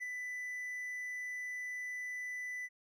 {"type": "tone with ADSR envelope", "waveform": "triangle", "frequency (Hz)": 1991, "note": "B6", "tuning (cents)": 14, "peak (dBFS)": -34, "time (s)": [0, 2.69], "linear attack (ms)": 30, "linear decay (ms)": 6, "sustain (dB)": -3, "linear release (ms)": 42, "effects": []}